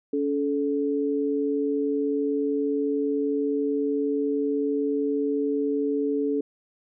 sine tone pair together, 282.4 / 433.2 Hz, C#4 / A4, +32 / -27 cents, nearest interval perfect fifth, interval 741 cents, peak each -25 dBFS, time 0.13-6.41 s, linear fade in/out 5 ms, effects none

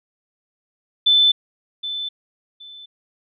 sine tone with echo, 3520 Hz, A7, in tune, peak -11 dBFS, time 1.06-1.32 s, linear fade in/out 10 ms, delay 770 ms, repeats 2, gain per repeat -13 dB, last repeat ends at 2.86 s, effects none

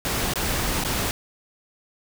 pink noise with dropouts, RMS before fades -25 dBFS, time 0.05-1.11 s, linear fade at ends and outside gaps 0 ms, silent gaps 0.336-0.357 / 0.838-0.848 s, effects none

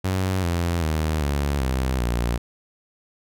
sawtooth tone with pitch steps, 94 / 85.7 / 78.14 / 71.24 / 64.95 / 59.22 Hz, F#2 / F2 / D#2 / C#2 / C2 / A#1, +28 / -32 / +8 / +48 / -12 / +28 cents, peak -17 dBFS, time 0.04-2.38 s, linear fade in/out 10 ms, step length 390 ms, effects none

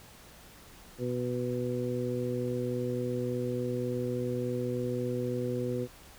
harmonic tone, 123.47 Hz, B2, in tune, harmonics 1 / 2 / 3 / 4, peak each -35 / -35 / -35 / -35 dBFS, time 0.98-5.88 s, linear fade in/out 50 ms, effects pink hiss -53 dBFS RMS until 6.18 s

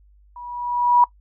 sine tone with level ramp, 970 Hz, B5, 31 cents flat, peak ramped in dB -35 to -9 dBFS, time 0.36-1.04 s, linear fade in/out 2 ms, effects noise-tail reverb RT60 0.1 s tail -20 dB re dry + added 50 Hz sine -50 dBFS peak until 1.2 s

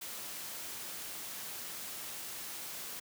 white noise, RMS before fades -43 dBFS, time 0.01-3 s, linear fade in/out 10 ms, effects high-pass 100 Hz 12 dB/octave

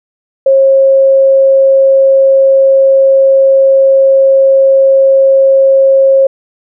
sine tone, 540 Hz, C#5, 45 cents flat, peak -3 dBFS, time 0.46-6.27 s, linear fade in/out 5 ms, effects none

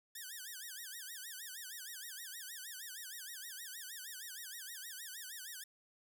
5% pulse tone with vibrato, 1681 Hz, G#6, 20 cents sharp, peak -35 dBFS, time 0.15-5.64 s, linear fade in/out 5 ms, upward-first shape sine, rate 6.4 Hz, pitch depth 220 cents each way, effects none

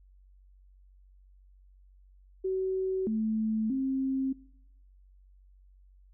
sine tone with pitch steps, 377.8 / 219 / 266.2 Hz, F#4 / A3 / C4, +36 / -8 / +30 cents, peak -27 dBFS, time 2.44-4.33 s, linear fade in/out 10 ms, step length 630 ms, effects noise-tail reverb RT60 0.8 s tail -22 dB re dry + added 47 Hz sine -55 dBFS peak until 6.13 s

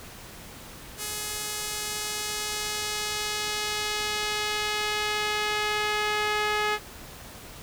sawtooth tone with band-pass filter sweep, 421.6 Hz, G#4, 26 cents sharp, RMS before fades -29 dBFS, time 0.97-6.79 s, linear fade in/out 50 ms, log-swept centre 9900 to 1900 Hz, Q 0.76, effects pink hiss -44 dBFS RMS until 7.62 s

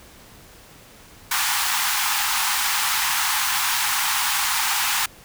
pink high-pass noise, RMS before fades -22 dBFS, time 1.31-5.06 s, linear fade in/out 5 ms, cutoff 790 Hz, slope 96 dB/octave, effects pink hiss -47 dBFS RMS until 5.24 s

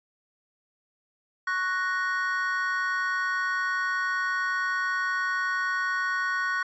triangle chord, F# major, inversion second, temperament equal, 1108.7 / 1480 / 1864.7 Hz, C#6 / F#6 / A#6, 0 / 0 / 0 cents, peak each -29 / -26 / -29 dBFS, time 1.47-6.63 s, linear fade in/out 5 ms, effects resampled to 16000 Hz

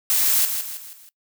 blue noise with echo, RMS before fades -19 dBFS, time 0.1-0.45 s, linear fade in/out 0 ms, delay 160 ms, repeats 4, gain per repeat -7 dB, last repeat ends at 1.09 s, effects noise-tail reverb RT60 0.1 s tail -21 dB re dry

